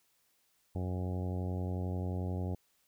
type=harmonic tone; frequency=91.3 Hz; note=F#2; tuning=23 cents flat; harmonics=1 / 2 / 3 / 4 / 5 / 6 / 7 / 8 / 9; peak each=-34 / -40 / -44 / -46 / -48 / -50 / -51 / -52 / -53 dBFS; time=0.75-2.55 s; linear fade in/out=5 ms; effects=white hiss -73 dBFS RMS until 2.87 s